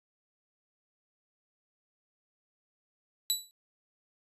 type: tone with exponential decay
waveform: 20% pulse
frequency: 3944 Hz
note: B7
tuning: 3 cents flat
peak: -17 dBFS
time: 3.3-3.51 s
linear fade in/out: 0 ms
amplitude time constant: 44 ms
effects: resampled to 32000 Hz